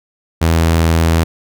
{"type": "tone", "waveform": "sawtooth", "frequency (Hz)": 82.2, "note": "E2", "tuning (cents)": -4, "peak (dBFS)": -6, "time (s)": [0.41, 1.24], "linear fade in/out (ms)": 10, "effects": []}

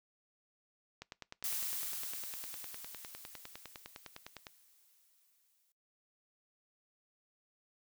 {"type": "click train", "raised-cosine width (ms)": 0.2, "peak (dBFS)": -28, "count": 35, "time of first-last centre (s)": [1.02, 4.468], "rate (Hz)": 9.86}
{"type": "noise with exponential decay", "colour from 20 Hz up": "blue", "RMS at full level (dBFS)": -36, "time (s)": [1.44, 5.72], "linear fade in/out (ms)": 1, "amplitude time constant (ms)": 930}
{"effects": ["noise-tail reverb RT60 0.2 s tail -22 dB re dry"]}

